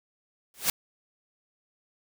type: noise with exponential growth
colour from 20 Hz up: white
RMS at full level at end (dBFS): -20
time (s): 0.54-0.7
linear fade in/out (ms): 2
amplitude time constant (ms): 33
effects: none